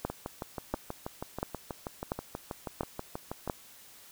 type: two click trains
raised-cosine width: 1 ms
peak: -21 / -16 dBFS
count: 22 / 6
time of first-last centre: 0.1-3.476 / 0.05-3.498 s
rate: 6.22 / 1.45 Hz
effects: white hiss -54 dBFS RMS until 4.11 s